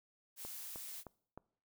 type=noise; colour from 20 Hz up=blue; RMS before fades=-47 dBFS; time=0.36-1.04 s; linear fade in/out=50 ms
type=click train; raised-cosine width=1 ms; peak=-34 dBFS; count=4; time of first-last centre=0.45-1.376 s; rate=3.24 Hz
effects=noise-tail reverb RT60 0.6 s tail -23 dB re dry